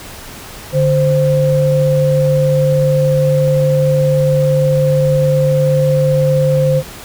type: tone pair together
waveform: sine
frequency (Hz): 146.7 / 521.8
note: D3 / C5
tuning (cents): -2 / -5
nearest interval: octave + minor seventh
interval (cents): 2197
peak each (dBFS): -12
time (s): 0.72-6.83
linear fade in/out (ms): 50
effects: pink hiss -32 dBFS RMS until 7.04 s